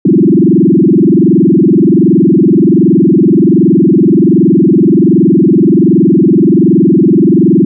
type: tone with frequency modulation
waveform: sine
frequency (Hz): 261.6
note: C4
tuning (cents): 0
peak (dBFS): -3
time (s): 0.05-7.65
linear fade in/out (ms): 5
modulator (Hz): 21.3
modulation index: 4.6
effects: none